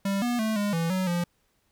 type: tone with pitch steps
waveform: square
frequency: 197.2 / 241.9 / 218.9 / 204.9 / 166.2 / 186.6 / 173.9 Hz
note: G3 / B3 / A3 / G#3 / E3 / F#3 / F3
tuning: +11 / -36 / -9 / -23 / +15 / +15 / -7 cents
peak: -25 dBFS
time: 0.05-1.24 s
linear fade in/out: 5 ms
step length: 170 ms
effects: pink hiss -70 dBFS RMS until 1.71 s